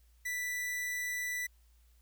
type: tone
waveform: 45% pulse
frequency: 1975.5 Hz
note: B6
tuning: in tune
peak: -34 dBFS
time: 0.25-1.47 s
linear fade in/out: 10 ms
effects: added 58 Hz sine -61 dBFS peak until 2.01 s + white hiss -73 dBFS RMS until 2.01 s